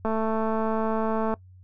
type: click train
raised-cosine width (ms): 1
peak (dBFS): -14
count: 286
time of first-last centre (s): 0.05-1.34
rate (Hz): 221
effects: noise-tail reverb RT60 0.1 s tail -22 dB re dry + added 92 Hz sine -47 dBFS peak until 1.63 s